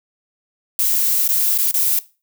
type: noise with dropouts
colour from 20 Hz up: violet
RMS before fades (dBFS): -17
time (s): 0.79-1.99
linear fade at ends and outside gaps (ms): 2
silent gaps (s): 1.278-1.289 / 1.578-1.585 / 1.713-1.741
effects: noise-tail reverb RT60 0.3 s tail -18 dB re dry